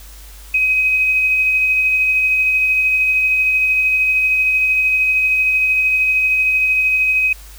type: tone with tremolo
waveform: sine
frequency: 2526 Hz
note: D#7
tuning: 26 cents sharp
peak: -11 dBFS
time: 0.54-7.33 s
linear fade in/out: 5 ms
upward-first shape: sine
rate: 13 Hz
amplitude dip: 25%
effects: added 50 Hz sine -36 dBFS peak until 7.58 s + white hiss -42 dBFS RMS until 7.58 s